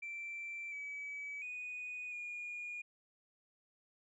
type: tone with pitch steps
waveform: sine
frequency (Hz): 2344 / 2286 / 2478 / 2435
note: D7 / D7 / D#7 / D#7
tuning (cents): -4 / -47 / -8 / -38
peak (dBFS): -40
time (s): 0.02-2.82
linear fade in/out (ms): 10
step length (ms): 700
effects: tanh soft clip ceiling -38 dBFS